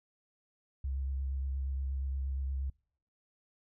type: tone with vibrato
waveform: sine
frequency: 67.3 Hz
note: C2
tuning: 49 cents sharp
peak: -32 dBFS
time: 0.84-2.7 s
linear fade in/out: 5 ms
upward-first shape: triangle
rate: 8.5 Hz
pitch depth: 32 cents each way
effects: noise-tail reverb RT60 0.6 s tail -26 dB re dry